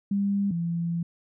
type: tone pair in turn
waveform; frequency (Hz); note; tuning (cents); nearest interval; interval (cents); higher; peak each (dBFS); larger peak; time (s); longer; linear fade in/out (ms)
sine; 199.9 / 169.41; G3 / E3; +34 / +48; minor third; 286; first; -22 / -25; first; 0.11-0.51 / 0.51-1.03; second; 5
effects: none